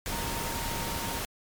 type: tone in noise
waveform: sine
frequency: 925 Hz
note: A#5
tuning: 14 cents flat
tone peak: -38 dBFS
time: 0.12-1.19 s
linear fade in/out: 0 ms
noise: pink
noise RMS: -33 dBFS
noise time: 0.06-1.25 s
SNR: -8 dB
effects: MP3 96 kbps